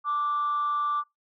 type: tone with amplitude modulation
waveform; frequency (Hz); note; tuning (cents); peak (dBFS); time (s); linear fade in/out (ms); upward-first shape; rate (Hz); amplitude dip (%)
sine; 1173; D6; -2; -21; 0.04-1.04; 50; sine; 290; 40
effects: noise-tail reverb RT60 0.2 s tail -25 dB re dry + tanh soft clip ceiling -20 dBFS